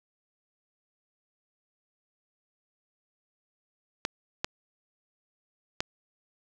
clicks, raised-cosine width 0.2 ms, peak -10 dBFS, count 3, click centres 4.051 / 4.445 / 5.805 s, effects none

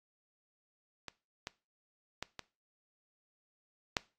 clicks, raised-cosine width 0.2 ms, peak -24 / -21 / -19 / -23 / -11 dBFS, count 5, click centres 1.083 / 1.471 / 2.226 / 2.393 / 3.968 s, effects noise-tail reverb RT60 0.3 s tail -20 dB re dry + AAC 64 kbps

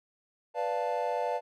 triangle chord, B half-diminished seventh, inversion none, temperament equal, 493.9 / 587.3 / 698.5 / 880 Hz, B4 / D5 / F5 / A5, 0 / 0 / 0 / 0 cents, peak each -32 dBFS, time 0.54-1.41 s, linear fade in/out 50 ms, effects none

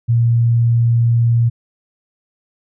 sine tone, 117.3 Hz, A#2, 11 cents sharp, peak -10 dBFS, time 0.08-1.5 s, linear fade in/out 20 ms, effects none

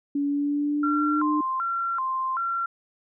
sine tone with pitch glide, 284.8 to 301.6 Hz, C#4 to D4, +47 to +46 cents, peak -22 dBFS, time 0.15-1.41 s, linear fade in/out 5 ms, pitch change +99 cents, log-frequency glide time 0.26-1.2 s
sine tone with vibrato, 1196 Hz, D6, 31 cents sharp, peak -24 dBFS, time 0.83-2.66 s, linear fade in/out 5 ms, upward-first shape square, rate 1.3 Hz, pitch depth 230 cents each way
effects none

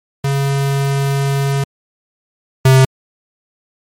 square tone pair in turn, 138.59 / 131.94 Hz, C#3 / C3, 0 / +15 cents, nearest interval minor second, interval 85 cents, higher first, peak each -14 / -6 dBFS, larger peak second, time 0.24-1.64 / 2.65-2.85 s, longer first, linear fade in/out 5 ms, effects MP3 64 kbps

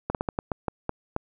slowing click train, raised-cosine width 1 ms, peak -12 dBFS, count 9, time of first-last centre 0.1-1.164 s, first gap 48 ms, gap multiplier 1.28, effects none

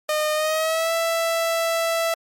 sawtooth tone with pitch glide, 611 to 662.5 Hz, D#5 to E5, -32 to +9 cents, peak -16 dBFS, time 0.09-2.14 s, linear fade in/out 2 ms, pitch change +141 cents, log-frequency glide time 0.33-0.93 s, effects MP3 64 kbps

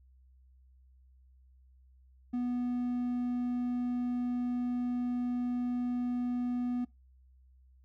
triangle tone, 245.5 Hz, B3, 10 cents flat, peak -28 dBFS, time 2.33-6.85 s, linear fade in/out 10 ms, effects noise-tail reverb RT60 0.2 s tail -22 dB re dry + added 64 Hz sine -58 dBFS peak until 7.84 s

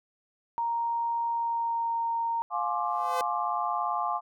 sine tone with pitch glide, 932.3 to 924.3 Hz, A#5 to A#5, 0 to -15 cents, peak -26 dBFS, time 0.58-2.42 s, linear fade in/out 0 ms, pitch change -15 cents, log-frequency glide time 1.27-1.95 s
sine chord, D half-diminished seventh, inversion first, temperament just, 704.8 / 845.8 / 1057.2 / 1174.7 Hz, F5 / Ab5 / C6 / D6, +16 / +31 / +18 / 0 cents, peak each -32 dBFS, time 2.5-4.21 s, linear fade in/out 50 ms
sawtooth tone with exponential growth, 510 Hz, C5, 44 cents flat, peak -24 dBFS, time 2.84-3.21 s, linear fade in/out 1 ms, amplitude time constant 79 ms
effects none

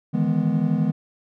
triangle chord, E major seventh, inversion third, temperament equal with one note detuned, 153.16 / 164.81 / 207.7 / 246.9 Hz, D#3 / E3 / G#3 / B3, -27 / 0 / 0 / 0 cents, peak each -23 / -21 / -22 / -23 dBFS, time 0.13-0.92 s, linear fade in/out 20 ms, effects none

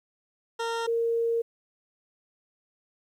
20% pulse / sine tone pair in turn, 460.6 / 462.5 Hz, A#4 / A#4, -21 / -14 cents, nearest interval unison, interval 7 cents, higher second, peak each -23 dBFS, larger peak neither, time 0.59-0.87 / 0.87-1.42 s, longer second, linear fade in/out 10 ms, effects low-pass 7000 Hz 12 dB/octave + 10-bit

